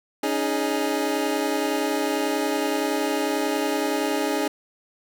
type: chord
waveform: 25% pulse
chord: C# suspended second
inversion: none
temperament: equal with one note detuned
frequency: 280.2 / 311.1 / 415.3 Hz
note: C#4 / D#4 / G#4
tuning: +19 / 0 / 0 cents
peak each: -23 dBFS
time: 0.23-4.48 s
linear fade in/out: 5 ms
effects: none